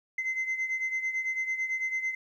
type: beating tone pair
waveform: sine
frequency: 2061 / 2070 Hz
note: C7 / C7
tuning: -27 / -19 cents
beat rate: 9 Hz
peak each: -28 / -33 dBFS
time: 0.18-2.15 s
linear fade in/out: 5 ms
effects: tanh soft clip ceiling -25 dBFS + 11-bit